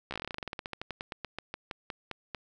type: slowing click train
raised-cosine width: 0.3 ms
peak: -20 dBFS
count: 29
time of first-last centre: 0.11-2.347 s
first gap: 14 ms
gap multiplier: 1.11
effects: none